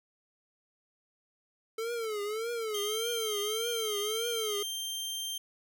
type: tone with vibrato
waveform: square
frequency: 440 Hz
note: A4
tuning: in tune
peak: -33 dBFS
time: 1.78-4.63 s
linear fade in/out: 5 ms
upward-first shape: triangle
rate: 1.7 Hz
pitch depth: 150 cents each way
type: tone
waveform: sawtooth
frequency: 3160 Hz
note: G7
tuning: 13 cents sharp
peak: -31 dBFS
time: 2.74-5.38 s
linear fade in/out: 5 ms
effects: none